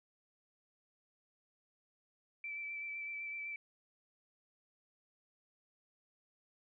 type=tone with vibrato; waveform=sine; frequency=2325 Hz; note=D7; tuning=18 cents flat; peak=-40 dBFS; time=2.44-3.56 s; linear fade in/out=2 ms; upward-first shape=sine; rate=7.9 Hz; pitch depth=18 cents each way; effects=none